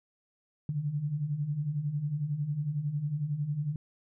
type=beating tone pair; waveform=sine; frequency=139.2 / 150.2 Hz; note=C#3 / D3; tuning=+8 / +39 cents; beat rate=11 Hz; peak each=-36 / -30 dBFS; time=0.69-3.76 s; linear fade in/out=2 ms; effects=none